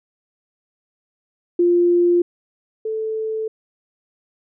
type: tone pair in turn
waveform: sine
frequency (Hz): 349.2 / 439.1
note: F4 / A4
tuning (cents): 0 / -4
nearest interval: major third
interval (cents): 396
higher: second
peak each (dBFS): -12 / -21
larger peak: first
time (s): 1.59-2.22 / 2.85-3.48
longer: neither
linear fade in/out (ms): 5
effects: none